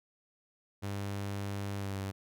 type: tone with pitch glide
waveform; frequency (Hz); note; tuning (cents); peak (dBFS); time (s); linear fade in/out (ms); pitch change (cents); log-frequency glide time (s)
sawtooth; 100 to 97.15; G2 to G2; +35 to -15; -31; 0.82-2.12; 20; -50; 1.78-1.97
effects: none